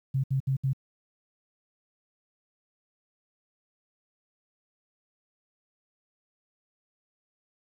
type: tone bursts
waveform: sine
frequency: 134.1 Hz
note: C3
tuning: 43 cents sharp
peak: -23 dBFS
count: 4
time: 0.14-0.733 s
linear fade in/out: 10 ms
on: 98 ms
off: 67 ms
effects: 10-bit